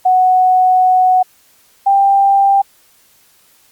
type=tone pair in turn; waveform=sine; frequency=740 / 790.6 Hz; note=F#5 / G5; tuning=0 / +15 cents; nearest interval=minor second; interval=115 cents; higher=second; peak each=-7 dBFS; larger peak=neither; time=0.05-1.23 / 1.86-2.62 s; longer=first; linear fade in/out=10 ms; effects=white hiss -51 dBFS RMS until 3.71 s + Opus 48 kbps